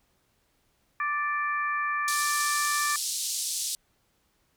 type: harmonic tone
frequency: 587.3 Hz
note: D5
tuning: in tune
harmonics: 2 / 3 / 4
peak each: -28 / -30 / -36 dBFS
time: 1-2.96 s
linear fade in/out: 2 ms
type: band-pass noise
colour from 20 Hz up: white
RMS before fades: -31 dBFS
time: 2.08-3.75 s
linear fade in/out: 0 ms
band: 3900 to 10000 Hz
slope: 24 dB/octave
effects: pink hiss -70 dBFS RMS until 4.56 s